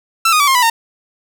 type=tone with pitch steps; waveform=sawtooth; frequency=1334 / 1237.5 / 1148 / 1064.9 / 987.9 / 916.4 Hz; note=E6 / D#6 / D6 / C6 / B5 / A#5; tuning=+20 / -10 / -40 / +30 / 0 / -30 cents; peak=-6 dBFS; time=0.25-0.7 s; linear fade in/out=5 ms; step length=75 ms; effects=none